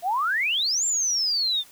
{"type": "exponential two-way sweep", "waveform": "sine", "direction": "up then down", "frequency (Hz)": [664, 7450, 3521], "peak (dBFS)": -21, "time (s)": [0.02, 1.64], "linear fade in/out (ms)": 50, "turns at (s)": 0.85, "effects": ["white hiss -51 dBFS RMS until 1.71 s"]}